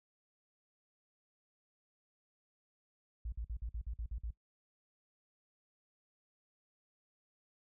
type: tone bursts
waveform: sine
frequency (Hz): 56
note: A1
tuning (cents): +31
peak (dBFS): -37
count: 9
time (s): 3.25-4.307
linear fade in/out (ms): 5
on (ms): 73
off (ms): 50
effects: noise-tail reverb RT60 0.1 s tail -18 dB re dry